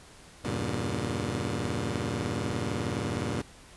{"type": "chord", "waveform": "15% pulse", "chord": "E diminished seventh", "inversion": "none", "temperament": "just", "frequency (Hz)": [82.41, 98.89, 118.67, 142.4], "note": ["E2", "G2", "Bb2", "Db3"], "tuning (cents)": [0, 16, 31, 47], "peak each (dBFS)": [-31, -28, -27, -30], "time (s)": [0.44, 3.42], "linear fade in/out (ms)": 10, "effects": ["pink hiss -52 dBFS RMS until 3.76 s", "resampled to 24000 Hz"]}